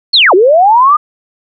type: linear two-way sweep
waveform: sine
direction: down then up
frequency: 4482 to 343 to 1236 Hz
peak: -3 dBFS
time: 0.13-0.97 s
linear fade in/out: 10 ms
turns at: 0.34 s
effects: none